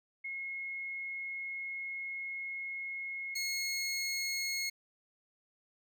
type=tone pair in turn; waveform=sine / 20% pulse; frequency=2165 / 2165 Hz; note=C#7 / C#7; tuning=-41 / -41 cents; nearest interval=unison; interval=0 cents; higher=neither; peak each=-37 / -28 dBFS; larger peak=second; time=0.24-3.35 / 3.35-4.7 s; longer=first; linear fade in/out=10 ms; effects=none